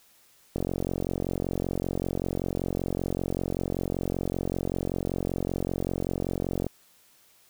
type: click train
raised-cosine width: 2 ms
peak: -15 dBFS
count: 277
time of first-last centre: 0.56-6.666 s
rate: 45.2 Hz
effects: white hiss -60 dBFS RMS until 7.49 s